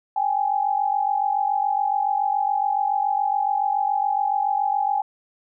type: tone pair together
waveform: sine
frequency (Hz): 792.9 / 840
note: G5 / G#5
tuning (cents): +20 / +19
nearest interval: minor second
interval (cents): 99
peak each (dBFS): -22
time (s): 0.16-5.02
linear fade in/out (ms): 5
effects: none